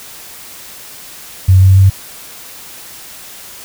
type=tone with pitch steps; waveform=sine; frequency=93.9 / 95.1 / 96.32 Hz; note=F#2 / F#2 / G2; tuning=+26 / +48 / -30 cents; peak=-3 dBFS; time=1.48-1.9 s; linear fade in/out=10 ms; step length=140 ms; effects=white hiss -33 dBFS RMS until 3.64 s